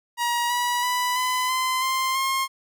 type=tone with pitch steps; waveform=sawtooth; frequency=953 / 971.3 / 990 / 1009.1 / 1028.5 / 1048.3 / 1068.5 Hz; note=A#5 / B5 / B5 / B5 / C6 / C6 / C6; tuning=+38 / -29 / +4 / +37 / -30 / +3 / +36 cents; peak=-18 dBFS; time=0.17-2.48 s; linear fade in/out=50 ms; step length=330 ms; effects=none